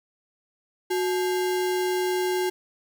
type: tone with sample-and-hold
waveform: sine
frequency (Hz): 366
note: F#4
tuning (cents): -19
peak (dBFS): -22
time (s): 0.9-2.5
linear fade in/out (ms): 10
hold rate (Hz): 1225
effects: none